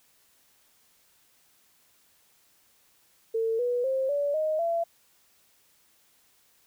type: tone with pitch steps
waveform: sine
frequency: 450.5 / 488.4 / 529.6 / 574.2 / 622.6 / 675 Hz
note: A4 / B4 / C5 / D5 / D#5 / E5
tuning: +41 / -19 / +21 / -39 / +1 / +41 cents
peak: -24 dBFS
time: 3.34-4.84 s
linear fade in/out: 10 ms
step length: 250 ms
effects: white hiss -64 dBFS RMS until 6.66 s